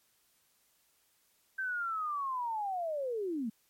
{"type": "linear sweep", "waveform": "sine", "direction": "down", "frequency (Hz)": [1568, 207.7], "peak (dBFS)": -32, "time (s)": [1.58, 3.5], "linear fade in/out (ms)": 10, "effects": ["white hiss -71 dBFS RMS until 3.69 s", "MP3 64 kbps"]}